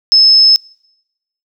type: tone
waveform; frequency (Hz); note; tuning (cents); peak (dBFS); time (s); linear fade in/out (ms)
sine; 5210; E8; -21; -4; 0.12-0.56; 0
effects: noise-tail reverb RT60 0.9 s tail -26 dB re dry